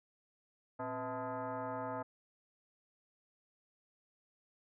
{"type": "tone with frequency modulation", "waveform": "sine", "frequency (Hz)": 116.54, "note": "A#2", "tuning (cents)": 0, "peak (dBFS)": -37, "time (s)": [0.79, 2.03], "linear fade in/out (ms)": 10, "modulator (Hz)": 381, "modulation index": 2.9, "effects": []}